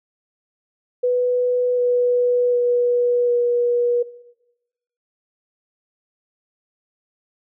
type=tone with pitch steps; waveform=sine; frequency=494.7 / 490.4 / 486.2 / 482 Hz; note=B4 / B4 / B4 / B4; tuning=+3 / -12 / -27 / -42 cents; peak=-15 dBFS; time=1.03-4.03 s; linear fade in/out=10 ms; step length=750 ms; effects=noise-tail reverb RT60 1.0 s tail -20 dB re dry